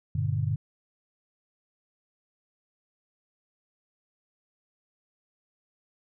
sine chord, G minor, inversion none, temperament equal with one note detuned, 98 / 119.06 / 146.83 Hz, G2 / Bb2 / D3, 0 / +37 / 0 cents, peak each -29 dBFS, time 0.15-0.56 s, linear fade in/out 5 ms, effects none

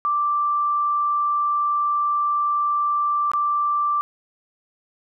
sine tone with dropouts, 1174.7 Hz, D6, in tune, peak -18 dBFS, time 0.05-4.01 s, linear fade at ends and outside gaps 0 ms, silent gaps 3.316-3.335 s, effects none

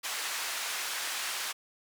pink band-pass noise, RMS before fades -35 dBFS, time 0.03-1.53 s, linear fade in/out 20 ms, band 1200 to 12000 Hz, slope 12 dB/octave, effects none

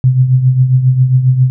sine tone with tremolo, 128.6 Hz, C3, 30 cents flat, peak -3 dBFS, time 0.04-1.5 s, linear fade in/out 0 ms, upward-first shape triangle, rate 7.4 Hz, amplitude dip 70%, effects none

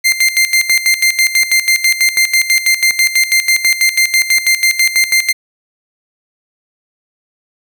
sawtooth tone with tremolo, 2093 Hz, C7, in tune, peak -4 dBFS, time 0.04-5.33 s, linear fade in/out 20 ms, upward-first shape square, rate 6.1 Hz, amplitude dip 75%, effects none

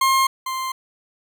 40% pulse tone pair in turn, 1066 / 1047.7 Hz, C6 / C6, +32 / +2 cents, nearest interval unison, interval 30 cents, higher first, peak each -14 / -23 dBFS, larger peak first, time 0.01-0.27 / 0.46-0.72 s, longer neither, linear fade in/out 5 ms, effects none

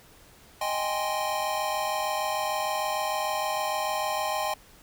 square chord, Ab major seventh, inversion second, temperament equal, 622.3 / 784 / 830.6 / 1046.5 Hz, Eb5 / G5 / Ab5 / C6, 0 / 0 / 0 / 0 cents, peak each -33 dBFS, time 0.61-4.54 s, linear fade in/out 5 ms, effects pink hiss -54 dBFS RMS until 4.82 s

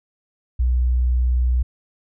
sine tone, 61.8 Hz, B1, 2 cents sharp, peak -15 dBFS, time 0.59-1.63 s, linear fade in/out 10 ms, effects none

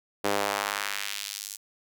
sawtooth tone with high-pass filter sweep, 101.3 Hz, G#2, 43 cents flat, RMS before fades -31 dBFS, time 0.24-1.57 s, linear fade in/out 10 ms, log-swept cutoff 400 to 7100 Hz, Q 1.1, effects none

